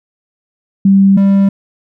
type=tone pair in turn; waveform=sine / triangle; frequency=195.3 / 196.89 Hz; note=G3 / G3; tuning=-6 / +8 cents; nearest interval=unison; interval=14 cents; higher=second; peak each=-4 dBFS; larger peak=neither; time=0.85-1.17 / 1.17-1.49 s; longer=neither; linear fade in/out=5 ms; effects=none